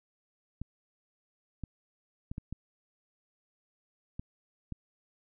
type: clicks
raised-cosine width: 5 ms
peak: -25 dBFS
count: 7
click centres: 0.616 / 1.637 / 2.315 / 2.381 / 2.526 / 4.195 / 4.723 s
effects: none